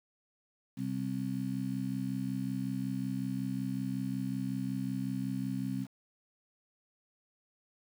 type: harmonic tone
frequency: 65.41 Hz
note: C2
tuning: in tune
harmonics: 2 / 3 / 4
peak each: -38 / -36 / -36 dBFS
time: 0.76-5.87 s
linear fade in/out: 50 ms
effects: 9-bit